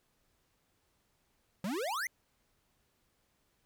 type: exponential sweep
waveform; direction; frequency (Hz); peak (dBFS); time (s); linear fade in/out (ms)
square; up; 171.8 to 2155; -34; 1.64-2.07; 2
effects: pink hiss -75 dBFS RMS until 3.65 s